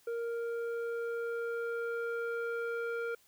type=tone with low-pass filter sweep; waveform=square; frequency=466.2 Hz; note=A#4; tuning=in tune; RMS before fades=-36 dBFS; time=0.07-3.15 s; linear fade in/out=5 ms; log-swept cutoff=970 to 1700 Hz; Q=2.1; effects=white hiss -66 dBFS RMS until 3.27 s